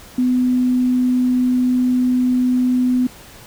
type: tone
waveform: sine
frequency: 251.1 Hz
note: B3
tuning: 29 cents sharp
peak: -13 dBFS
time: 0.18-3.07 s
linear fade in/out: 5 ms
effects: pink hiss -41 dBFS RMS until 3.46 s